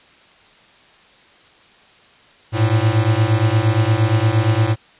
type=beating tone pair; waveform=square; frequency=106 / 114.6 Hz; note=G#2 / A#2; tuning=+36 / -29 cents; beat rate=8.6 Hz; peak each=-17 dBFS; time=2.52-4.76 s; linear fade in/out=50 ms; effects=white hiss -49 dBFS RMS until 4.99 s + resampled to 8000 Hz